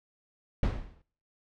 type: noise with exponential decay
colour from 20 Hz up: brown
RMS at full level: -23 dBFS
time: 0.63-1.02 s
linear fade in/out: 2 ms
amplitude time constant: 84 ms
effects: noise-tail reverb RT60 0.5 s tail -21 dB re dry + low-pass 4000 Hz 12 dB/octave